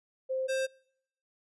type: tone pair in turn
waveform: sine / square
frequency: 523.3 / 528.2 Hz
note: C5 / C5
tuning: 0 / +16 cents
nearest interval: unison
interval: 16 cents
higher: second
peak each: -29 / -29 dBFS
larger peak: neither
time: 0.29-0.48 / 0.48-0.67 s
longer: neither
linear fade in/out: 20 ms
effects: noise-tail reverb RT60 0.7 s tail -26 dB re dry + resampled to 24000 Hz